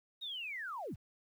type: linear sweep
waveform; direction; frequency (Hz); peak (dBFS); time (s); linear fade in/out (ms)
sine; down; 3799 to 34.31; -39; 0.21-0.96; 20
effects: 11-bit